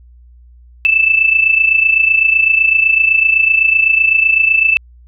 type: tone with amplitude modulation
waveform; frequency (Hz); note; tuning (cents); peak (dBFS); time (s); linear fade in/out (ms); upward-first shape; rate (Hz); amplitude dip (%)
sine; 2637; E7; 0; -5; 0.85-4.77; 0; sine; 27.9; 70
effects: added 60 Hz sine -39 dBFS peak until 5.07 s